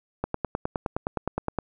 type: click train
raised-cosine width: 1 ms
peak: -12 dBFS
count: 14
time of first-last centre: 0.24-1.587 s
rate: 9.65 Hz
effects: none